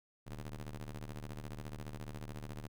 sawtooth ring-modulated tone, 75 Hz, D2, 37 cents sharp, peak -36 dBFS, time 0.26-2.68 s, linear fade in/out 20 ms, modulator 44.6 Hz, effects none

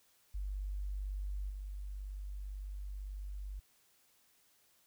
sine tone with level steps, 49 Hz, G1, in tune, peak -36 / -40 dBFS, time 0.34-3.6 s, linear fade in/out 10 ms, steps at 1.49 s, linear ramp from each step 20 ms, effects white hiss -70 dBFS RMS until 4.86 s

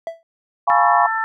triangle tone with exponential decay, 662 Hz, E5, 7 cents sharp, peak -18 dBFS, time 0.07-0.23 s, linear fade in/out 1 ms, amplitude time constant 33 ms
sine chord, C# dominant seventh, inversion first, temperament equal, 698.5 / 830.6 / 987.8 / 1108.7 Hz, E#5 / G#5 / B5 / C#6, 0 / 0 / 0 / 0 cents, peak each -18 dBFS, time 0.67-1.07 s, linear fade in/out 10 ms
harmonic tone, 444.8 Hz, A4, 19 cents sharp, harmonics 2 / 3 / 4, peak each -23 / -23 / -23 dBFS, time 0.7-1.24 s, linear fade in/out 0 ms
effects none

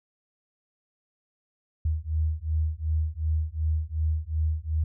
sine beating tone pair, 77.2 / 79.9 Hz, D#2 / D#2, -13 / +47 cents, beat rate 2.7 Hz, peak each -27 dBFS, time 1.85-4.84 s, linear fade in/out 5 ms, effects none

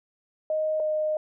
sine tone pair in turn, 622.3 / 616.2 Hz, D#5 / D#5, 0 / -17 cents, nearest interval unison, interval 17 cents, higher first, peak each -23 dBFS, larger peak neither, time 0.5-0.8 / 0.8-1.17 s, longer second, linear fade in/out 2 ms, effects none

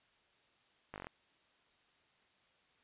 slowing click train, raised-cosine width 0.5 ms, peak -29 dBFS, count 7, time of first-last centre 0.94-1.069 s, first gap 19 ms, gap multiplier 1.05, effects white hiss -71 dBFS RMS until 2.83 s + resampled to 8000 Hz

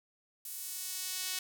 sawtooth tone with high-pass filter sweep, 370.9 Hz, F#4, 4 cents sharp, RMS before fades -39 dBFS, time 0.45-1.39 s, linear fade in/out 2 ms, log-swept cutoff 11000 to 3500 Hz, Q 0.71, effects none

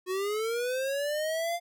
square linear sweep, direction up, 362.6 to 700 Hz, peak -29 dBFS, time 0.06-1.6 s, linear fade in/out 50 ms, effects none

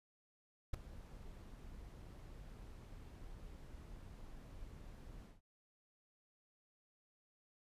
brown noise with ADSR envelope, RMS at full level -34 dBFS, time 0.73-5.41 s, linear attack 13 ms, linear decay 4 ms, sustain -19 dB, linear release 160 ms, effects resampled to 32000 Hz

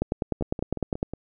two click trains, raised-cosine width 2 ms, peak -11 / -19 dBFS, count 11 / 5, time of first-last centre 0.02-1.029 / 0.41-1.136 s, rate 9.91 / 5.51 Hz, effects none

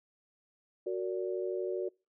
sine chord, Gb augmented, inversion none, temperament just, 370 / 462.5 / 578.1 Hz, Gb4 / Bb4 / D5, 0 / -14 / -27 cents, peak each -33 / -38 / -39 dBFS, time 0.86-1.89 s, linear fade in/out 10 ms, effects noise-tail reverb RT60 0.3 s tail -26 dB re dry

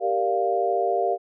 sine chord, G minor seventh, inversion none, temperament equal, 392 / 466.2 / 587.3 / 698.5 Hz, G4 / Bb4 / D5 / F5, 0 / 0 / 0 / 0 cents, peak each -26 / -27 / -29 / -23 dBFS, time 0-1.18 s, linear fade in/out 50 ms, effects none

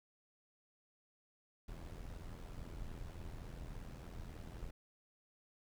brown noise with amplitude modulation, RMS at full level -45 dBFS, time 1.68-4.71 s, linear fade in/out 5 ms, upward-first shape sine, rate 83.5 Hz, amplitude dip 65%, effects none

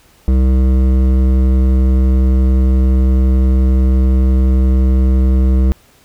triangle tone with hard clipping, 64.7 Hz, C2, 19 cents flat, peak -10 dBFS, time 0.28-5.72 s, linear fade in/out 0 ms, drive 16 dB, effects pink hiss -49 dBFS RMS until 6.04 s

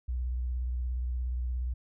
sine tone with vibrato, 61.74 Hz, B1, in tune, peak -29 dBFS, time 0.08-1.74 s, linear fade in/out 10 ms, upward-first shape sine, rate 17 Hz, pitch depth 63 cents each way, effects none

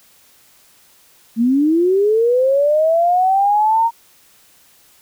sine linear sweep, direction up, 220 to 932.3 Hz, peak -11 dBFS, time 1.36-3.91 s, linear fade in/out 50 ms, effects white hiss -51 dBFS RMS until 5.01 s

